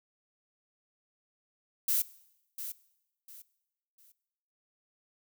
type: noise with echo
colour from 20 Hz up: violet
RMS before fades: -28 dBFS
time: 1.88-2.02 s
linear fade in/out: 5 ms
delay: 700 ms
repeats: 3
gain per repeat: -11 dB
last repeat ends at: 4.12 s
effects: noise-tail reverb RT60 0.9 s tail -20 dB re dry